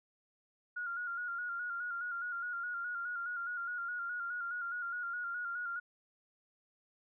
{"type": "tone with vibrato", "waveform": "sine", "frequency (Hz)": 1420, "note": "F6", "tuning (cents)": 28, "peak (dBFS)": -36, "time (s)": [0.76, 5.8], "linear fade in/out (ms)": 10, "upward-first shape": "square", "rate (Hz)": 4.8, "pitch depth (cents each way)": 39, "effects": []}